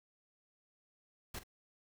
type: noise with echo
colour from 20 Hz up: pink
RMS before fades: -43 dBFS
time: 1.34-1.39 s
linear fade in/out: 5 ms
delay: 45 ms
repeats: 1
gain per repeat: -14 dB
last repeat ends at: 1.435 s
effects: none